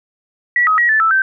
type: tone with pitch steps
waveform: sine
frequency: 1939 / 1268 / 1908 / 1751 / 1319 / 1553 Hz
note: B6 / D#6 / A#6 / A6 / E6 / G6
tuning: -32 / +32 / +40 / -9 / +1 / -17 cents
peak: -10 dBFS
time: 0.56-1.22 s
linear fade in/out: 2 ms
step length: 110 ms
effects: none